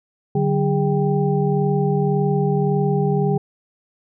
sine tone cluster, 147.1 / 188.9 / 408.2 / 787 Hz, D3 / F#3 / G#4 / G5, +3 / +36 / -30 / +7 cents, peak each -19 / -22 / -21 / -27 dBFS, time 0.35-3.38 s, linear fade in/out 5 ms, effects none

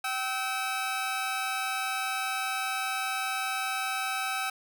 20% pulse tone pair together, 770 / 1295 Hz, G5 / E6, -31 / -31 cents, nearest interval major sixth, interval 900 cents, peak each -27 dBFS, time 0.04-4.5 s, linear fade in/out 5 ms, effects none

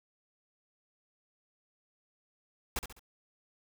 pink noise with echo, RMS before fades -33 dBFS, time 2.76-2.79 s, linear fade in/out 2 ms, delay 68 ms, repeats 3, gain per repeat -8 dB, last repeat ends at 2.994 s, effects none

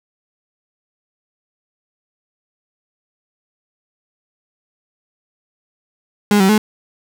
35% pulse tone with pitch steps, 206.2 / 191.3 / 213.7 Hz, G#3 / G3 / G#3, -12 / -42 / +50 cents, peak -8 dBFS, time 6.31-6.58 s, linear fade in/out 2 ms, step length 90 ms, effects none

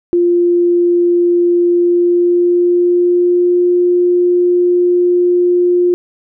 sine tone with pitch glide, 348.7 to 354.4 Hz, F4 to F4, -3 to +25 cents, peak -8 dBFS, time 0.13-5.94 s, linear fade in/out 0 ms, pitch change +28 cents, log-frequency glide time 1.67-3.64 s, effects none

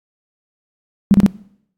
sine tone bursts, 199.8 Hz, G3, 33 cents sharp, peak -5 dBFS, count 3, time 1.11-1.263 s, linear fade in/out 0 ms, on 31 ms, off 30 ms, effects noise-tail reverb RT60 0.7 s tail -22 dB re dry + AAC 64 kbps

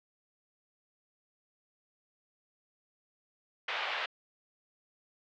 white band-pass noise, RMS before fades -35 dBFS, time 3.68-4.06 s, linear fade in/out 5 ms, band 550 to 3300 Hz, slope 24 dB/octave, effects low-pass 5000 Hz 12 dB/octave

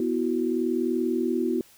sine chord, B suspended fourth, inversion none, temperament equal, 246.9 / 329.6 / 370 Hz, B3 / E4 / F#4, 0 / 0 / 0 cents, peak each -27 dBFS, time 0-1.61 s, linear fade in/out 2 ms, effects white hiss -55 dBFS RMS until 1.77 s

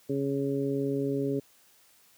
harmonic tone, 138.59 Hz, C#3, in tune, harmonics 1 / 2 / 3 / 4, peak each -34 / -30 / -30 / -39 dBFS, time 0.09-1.4 s, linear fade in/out 10 ms, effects white hiss -61 dBFS RMS until 2.17 s + high-pass 60 Hz 12 dB/octave

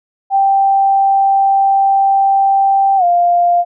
sine tone with pitch glide, 784 to 698.5 Hz, G5 to F5, 0 to 0 cents, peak -8 dBFS, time 0.3-3.65 s, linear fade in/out 50 ms, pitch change -200 cents, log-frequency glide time 2.97-3.04 s, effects none

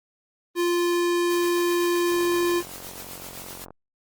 square tone, 348.2 Hz, F4, 5 cents flat, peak -21 dBFS, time 0.55-2.63 s, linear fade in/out 50 ms
white noise with tremolo, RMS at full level -38 dBFS, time 1.3-3.65 s, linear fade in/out 10 ms, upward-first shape sine, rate 7.8 Hz, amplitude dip 45%
click train, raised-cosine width 1 ms, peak -27 dBFS, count 73, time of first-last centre 2.12-3.706 s, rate 45.4 Hz
effects Opus 24 kbps

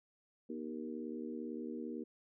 harmonic tone with a mistuned harmonic, 77.78 Hz, D#2, in tune, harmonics 3 / 4 / 5 / 6, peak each -43 / -45 / -47 / -49 dBFS, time 0.49-2.04 s, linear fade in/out 10 ms, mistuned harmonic 3, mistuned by +49 cents, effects none

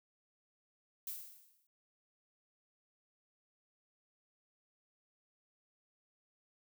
violet noise with exponential decay, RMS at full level -40 dBFS, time 1.07-1.67 s, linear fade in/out 2 ms, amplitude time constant 130 ms, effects none

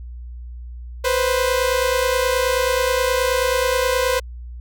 sawtooth tone pair together, 494.1 / 523.5 Hz, B4 / C5, +1 / +1 cents, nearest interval minor second, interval 100 cents, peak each -16 dBFS, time 1.04-4.2 s, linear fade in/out 10 ms, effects added 60 Hz sine -31 dBFS peak until 4.6 s

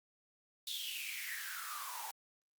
white noise with high-pass filter sweep, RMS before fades -43 dBFS, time 0.67-2.11 s, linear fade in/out 2 ms, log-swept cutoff 3700 to 820 Hz, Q 9, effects Opus 48 kbps

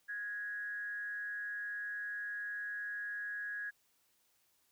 sine tone with frequency modulation, 1661.2 Hz, G#6, in tune, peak -38 dBFS, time 0.08-3.71 s, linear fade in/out 20 ms, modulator 207 Hz, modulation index 0.34, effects white hiss -74 dBFS RMS until 4.71 s

